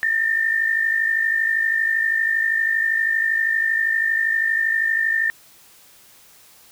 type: tone pair together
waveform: sine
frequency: 1796 / 1848.6 Hz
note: A6 / A#6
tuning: +35 / -15 cents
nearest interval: unison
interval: 50 cents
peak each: -18 / -24 dBFS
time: 0.03-5.3 s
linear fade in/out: 0 ms
effects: white hiss -50 dBFS RMS until 6.71 s